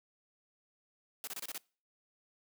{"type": "noise bursts", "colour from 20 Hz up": "white", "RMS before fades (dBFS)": -41, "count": 6, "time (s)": [1.24, 1.578], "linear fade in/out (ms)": 0, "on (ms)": 33, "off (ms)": 28, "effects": ["noise-tail reverb RT60 0.4 s tail -25 dB re dry", "high-pass 200 Hz 12 dB/octave"]}